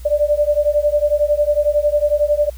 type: beating tone pair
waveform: sine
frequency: 585 / 596 Hz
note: D5 / D5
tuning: -7 / +25 cents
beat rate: 11 Hz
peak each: -16 dBFS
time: 0.05-2.5 s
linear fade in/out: 10 ms
effects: added 60 Hz sine -31 dBFS peak until 2.57 s + white hiss -47 dBFS RMS until 2.57 s

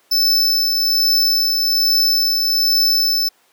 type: tone with tremolo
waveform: square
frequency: 5274 Hz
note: E8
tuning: in tune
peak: -12 dBFS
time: 0.11-3.29 s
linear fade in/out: 10 ms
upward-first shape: triangle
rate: 1.2 Hz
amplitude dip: 35%
effects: pink hiss -56 dBFS RMS until 3.52 s + high-pass 400 Hz 12 dB/octave

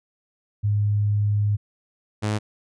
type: tone pair in turn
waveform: sine / sawtooth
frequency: 103.6 / 106.08 Hz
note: G#2 / G#2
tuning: -4 / +37 cents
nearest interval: unison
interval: 41 cents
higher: second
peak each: -18 dBFS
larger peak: neither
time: 0.63-1.57 / 2.22-2.39 s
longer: first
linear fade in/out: 20 ms
effects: resampled to 22050 Hz

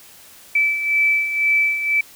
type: beating tone pair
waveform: sine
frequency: 2313 / 2315 Hz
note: D7 / D7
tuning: -27 / -25 cents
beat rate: 2 Hz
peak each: -23 / -16 dBFS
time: 0.55-2.01 s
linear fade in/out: 5 ms
effects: white hiss -45 dBFS RMS until 2.15 s

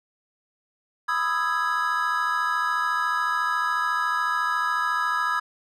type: chord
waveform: triangle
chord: E major seventh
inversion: second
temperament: equal with one note detuned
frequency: 993.5 / 1244.5 / 1318.5 / 1661.2 Hz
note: B5 / D#6 / E6 / G#6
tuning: +10 / 0 / 0 / 0 cents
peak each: -27 / -25 / -27 / -25 dBFS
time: 1.08-5.4 s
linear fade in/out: 10 ms
effects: none

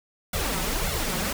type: noise with flanger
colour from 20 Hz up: pink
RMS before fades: -27 dBFS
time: 0.33-1.33 s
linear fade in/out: 5 ms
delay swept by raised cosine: 1.4 to 5.5 ms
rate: 1.8 Hz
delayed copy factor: +0.85
effects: none

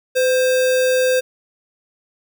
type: tone with sample-and-hold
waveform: sine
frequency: 510 Hz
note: C5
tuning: 44 cents flat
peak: -13 dBFS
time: 0.15-1.21 s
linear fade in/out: 20 ms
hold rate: 2100 Hz
effects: none

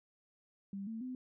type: tone with pitch steps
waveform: sine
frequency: 197.4 / 224.1 / 254.5 Hz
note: G3 / A3 / C4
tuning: +12 / +32 / -48 cents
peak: -39 dBFS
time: 0.73-1.15 s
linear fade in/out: 2 ms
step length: 140 ms
effects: none

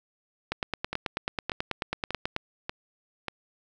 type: two click trains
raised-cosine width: 0.3 ms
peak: -12 / -15 dBFS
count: 18 / 5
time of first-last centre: 0.52-2.364 / 0.93-3.283 s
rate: 9.22 / 1.7 Hz
effects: none

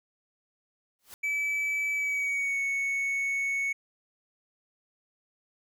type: noise with exponential growth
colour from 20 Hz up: white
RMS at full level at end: -42 dBFS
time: 0.99-1.14 s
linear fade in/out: 0 ms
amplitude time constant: 32 ms
type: tone with pitch glide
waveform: triangle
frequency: 2301 to 2215 Hz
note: D7 to C#7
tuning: -36 to -2 cents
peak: -25 dBFS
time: 1.23-3.73 s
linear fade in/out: 10 ms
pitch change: -66 cents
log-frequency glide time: 1.93-2.61 s
effects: none

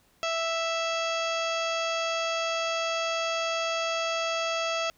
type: harmonic tone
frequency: 659.3 Hz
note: E5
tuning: in tune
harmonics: 1 / 2 / 3 / 4 / 5 / 6 / 7 / 8 / 9 / 10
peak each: -30 / -32 / -40 / -34 / -36 / -48 / -40 / -43 / -49 / -42 dBFS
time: 0.23-4.9 s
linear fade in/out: 0 ms
effects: pink hiss -64 dBFS RMS until 4.97 s

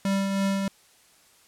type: tone with tremolo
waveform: square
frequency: 195.8 Hz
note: G3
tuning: 2 cents flat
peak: -22 dBFS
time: 0.05-0.68 s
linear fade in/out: 2 ms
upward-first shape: triangle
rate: 3.1 Hz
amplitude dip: 40%
effects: white hiss -58 dBFS RMS until 1.47 s + low-pass 11000 Hz 12 dB/octave

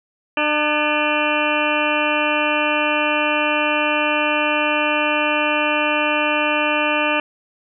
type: harmonic tone with a mistuned harmonic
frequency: 300 Hz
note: D4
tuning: 37 cents sharp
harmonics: 1 / 2 / 3 / 4 / 5 / 6 / 8 / 9 / 10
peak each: -25 / -23 / -25 / -25 / -28 / -27 / -24 / -23 / -29 dBFS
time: 0.37-7.2 s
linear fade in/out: 2 ms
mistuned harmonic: 6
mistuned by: -67 cents
effects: none

